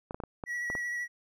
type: clicks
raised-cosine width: 1 ms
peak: -23 dBFS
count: 7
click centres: 0.109 / 0.145 / 0.202 / 0.237 / 0.438 / 0.701 / 0.752 s
type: tone with vibrato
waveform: triangle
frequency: 1931 Hz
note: B6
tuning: 39 cents flat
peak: -30 dBFS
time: 0.46-1.08 s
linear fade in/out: 50 ms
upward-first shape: sine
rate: 13 Hz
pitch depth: 19 cents each way
effects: none